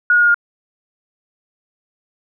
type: tone with pitch steps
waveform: sine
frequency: 1448 / 1437.2 / 1426.4 / 1415.7 Hz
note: F#6 / F6 / F6 / F6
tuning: -38 / +49 / +36 / +23 cents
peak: -9 dBFS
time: 0.1-0.344 s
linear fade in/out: 2 ms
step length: 61 ms
effects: none